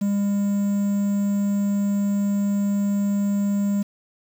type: tone with quantisation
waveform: triangle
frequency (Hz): 201.7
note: G3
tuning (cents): +50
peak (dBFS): -17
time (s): 0.01-3.83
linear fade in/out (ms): 10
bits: 7
effects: none